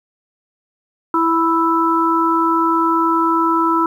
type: harmonic tone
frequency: 329.6 Hz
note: E4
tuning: in tune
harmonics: 1 / 3 / 4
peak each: -17 / -17 / -17 dBFS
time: 1.14-3.86 s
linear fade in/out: 2 ms
effects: 8-bit